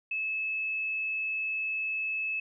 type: tone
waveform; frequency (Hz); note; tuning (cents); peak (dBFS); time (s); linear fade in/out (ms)
sine; 2600; E7; -24; -29; 0.11-2.4; 5
effects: none